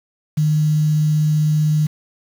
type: tone with quantisation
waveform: sine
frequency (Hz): 152.6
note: D#3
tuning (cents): -33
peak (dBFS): -13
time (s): 0.37-1.87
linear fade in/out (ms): 10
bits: 6
effects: none